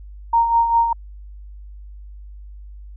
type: tone with tremolo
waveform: sine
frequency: 928 Hz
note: A#5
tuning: 8 cents flat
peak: -11 dBFS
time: 0.33-0.93 s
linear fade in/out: 5 ms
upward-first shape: sine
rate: 5 Hz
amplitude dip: 55%
effects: added 50 Hz sine -35 dBFS peak until 2.96 s